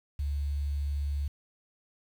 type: tone with quantisation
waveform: sine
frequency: 71.6 Hz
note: D2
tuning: 43 cents flat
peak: -28 dBFS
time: 0.19-1.28 s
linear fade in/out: 5 ms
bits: 9
effects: none